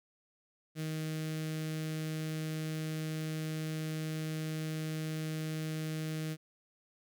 sawtooth tone with notch filter, 156.9 Hz, D#3, 15 cents sharp, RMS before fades -37 dBFS, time 0.75-6.37 s, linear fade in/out 50 ms, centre 920 Hz, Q 0.83, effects none

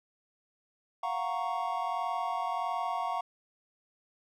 triangle chord, Gb major seventh, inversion third, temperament equal, 698.5 / 740 / 932.3 / 1108.7 Hz, F5 / Gb5 / Bb5 / Db6, 0 / 0 / 0 / 0 cents, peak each -34 dBFS, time 1.03-3.21 s, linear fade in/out 5 ms, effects none

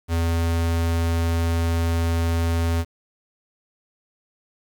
square tone, 83.5 Hz, E2, 23 cents sharp, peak -20 dBFS, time 0.08-2.85 s, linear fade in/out 50 ms, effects 8-bit

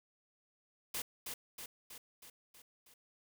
white noise with echo, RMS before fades -39 dBFS, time 0.94-1.02 s, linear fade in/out 5 ms, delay 320 ms, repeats 6, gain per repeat -4 dB, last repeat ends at 2.94 s, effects none

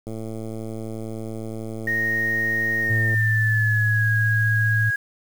click train, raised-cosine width 2 ms, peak -20 dBFS, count 342, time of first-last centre 0.07-3.142 s, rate 111 Hz
sine tone with pitch glide, 1860 to 1647.5 Hz, A#6 to G#6, -4 to -14 cents, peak -20 dBFS, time 1.87-4.96 s, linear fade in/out 5 ms, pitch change -210 cents, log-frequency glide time 2.81-4.08 s
sine tone, 110 Hz, A2, in tune, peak -19 dBFS, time 2.89-4.91 s, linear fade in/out 20 ms
effects 7-bit

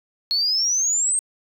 sine exponential sweep, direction up, 4293 to 8500 Hz, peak -17 dBFS, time 0.31-1.19 s, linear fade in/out 0 ms, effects tanh soft clip ceiling -13 dBFS

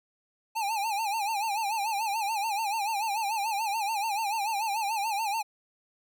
square tone with vibrato, 848 Hz, G#5, 36 cents sharp, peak -28 dBFS, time 0.55-5.43 s, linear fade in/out 20 ms, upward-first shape sine, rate 6.9 Hz, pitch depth 130 cents each way, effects none

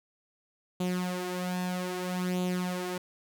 sawtooth tone with flanger, 181.2 Hz, F#3, 36 cents flat, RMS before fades -32 dBFS, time 0.8-2.98 s, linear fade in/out 5 ms, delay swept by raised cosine 0.28 to 4.38 ms, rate 0.62 Hz, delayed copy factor +0.65, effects none

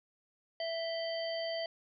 harmonic tone with a mistuned harmonic, 660 Hz, E5, 2 cents sharp, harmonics 1 / 3 / 5 / 7, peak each -35 / -45 / -44 / -43 dBFS, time 0.6-1.66 s, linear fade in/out 2 ms, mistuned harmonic 5, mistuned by -100 cents, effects none

